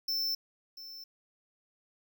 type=tone with echo; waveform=square; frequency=5330 Hz; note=E8; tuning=18 cents sharp; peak=-30 dBFS; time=0.08-0.35 s; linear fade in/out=5 ms; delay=690 ms; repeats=1; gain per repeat=-14 dB; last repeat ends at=1.04 s; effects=11-bit